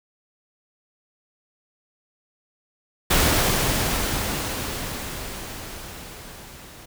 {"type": "noise with level ramp", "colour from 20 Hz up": "pink", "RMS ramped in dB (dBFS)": [-18, -44], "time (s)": [3.1, 6.86], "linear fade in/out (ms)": 10, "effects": []}